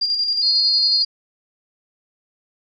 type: tone with tremolo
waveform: sine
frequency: 4791 Hz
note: D8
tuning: 34 cents sharp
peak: -16 dBFS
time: 0.01-1.05 s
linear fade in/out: 10 ms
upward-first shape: square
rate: 11 Hz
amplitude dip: 40%
type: tone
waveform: sine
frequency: 4278 Hz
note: C8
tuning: 38 cents sharp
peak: -16 dBFS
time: 0.42-1.03 s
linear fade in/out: 10 ms
effects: none